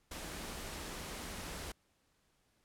pink band-stop noise, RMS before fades -44 dBFS, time 0.11-1.72 s, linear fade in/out 5 ms, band 100 to 140 Hz, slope 96 dB/octave, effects pink hiss -75 dBFS RMS until 2.64 s + low-pass 12000 Hz 12 dB/octave

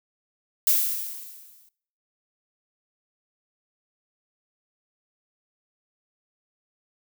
violet noise with exponential decay, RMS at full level -18 dBFS, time 0.67-1.69 s, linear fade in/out 2 ms, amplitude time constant 220 ms, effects noise-tail reverb RT60 0.6 s tail -22 dB re dry

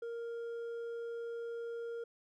sine tone with hard clipping, 466.2 Hz, A#4, in tune, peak -40 dBFS, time 0.02-2.04 s, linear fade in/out 5 ms, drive 4 dB, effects none

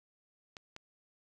clicks, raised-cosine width 0.2 ms, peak -28 dBFS, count 2, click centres 0.568 / 0.764 s, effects none

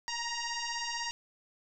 sine tone with frequency modulation, 1866 Hz, A#6, 1 cent sharp, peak -33 dBFS, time 0.08-1.11 s, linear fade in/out 0 ms, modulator 937 Hz, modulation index 4.7, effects none

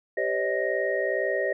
sine tone cluster, 393.1 / 510 / 572 / 632 / 1868 Hz, G4 / C5 / D5 / D#5 / A#6, +5 / -44 / -46 / +27 / +3 cents, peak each -30 dBFS, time 0.17-1.53 s, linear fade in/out 5 ms, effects none

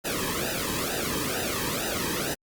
pink noise with flanger, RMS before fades -29 dBFS, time 0.04-2.35 s, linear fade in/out 20 ms, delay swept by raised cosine 0.9 to 1.44 ms, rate 2.2 Hz, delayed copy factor -0.9, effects Opus 48 kbps

